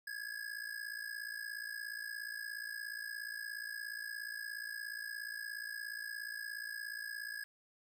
square ring-modulated tone, 1671 Hz, G#6, 10 cents sharp, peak -39 dBFS, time 0.07-7.44 s, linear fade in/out 0 ms, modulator 28.5 Hz, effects none

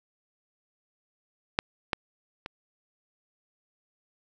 clicks, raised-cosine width 0.3 ms, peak -6 / -9 / -20 dBFS, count 3, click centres 1.589 / 1.932 / 2.461 s, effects none

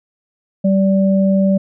sine tone pair together, 193.89 / 581 Hz, G3 / D5, -19 / -19 cents, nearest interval octave + perfect fifth, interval 1900 cents, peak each -11 / -18 dBFS, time 0.64-1.58 s, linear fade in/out 10 ms, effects none

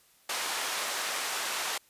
pink band-pass noise, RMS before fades -33 dBFS, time 0.29-1.78 s, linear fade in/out 5 ms, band 820 to 11000 Hz, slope 12 dB/octave, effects white hiss -63 dBFS RMS until 1.89 s + resampled to 32000 Hz

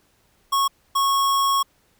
square tone pair in turn, 1100 / 1100 Hz, C#6 / C#6, -14 / -14 cents, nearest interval unison, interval 0 cents, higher neither, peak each -18 dBFS, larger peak neither, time 0.52-0.68 / 0.95-1.63 s, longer second, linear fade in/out 10 ms, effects pink hiss -62 dBFS RMS until 1.99 s

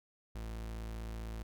40% pulse tone, 55.6 Hz, A1, 19 cents sharp, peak -39 dBFS, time 0.35-1.43 s, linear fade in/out 5 ms, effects none

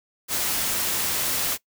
white noise, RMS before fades -25 dBFS, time 0.28-1.58 s, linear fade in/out 50 ms, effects noise-tail reverb RT60 0.1 s tail -20 dB re dry

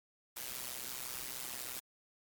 white noise with amplitude modulation, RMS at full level -39 dBFS, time 0.36-1.8 s, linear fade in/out 10 ms, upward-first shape sine, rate 126 Hz, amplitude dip 90%, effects MP3 96 kbps

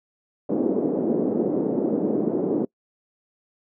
white band-pass noise, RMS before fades -23 dBFS, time 0.49-2.65 s, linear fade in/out 5 ms, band 210 to 420 Hz, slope 24 dB/octave, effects noise-tail reverb RT60 0.1 s tail -25 dB re dry

